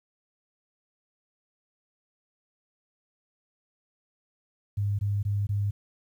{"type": "tone bursts", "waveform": "sine", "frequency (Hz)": 101.6, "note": "G#2", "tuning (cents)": -38, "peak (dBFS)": -24, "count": 4, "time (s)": [4.77, 5.71], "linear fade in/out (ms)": 10, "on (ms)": 220, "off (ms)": 20, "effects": ["10-bit"]}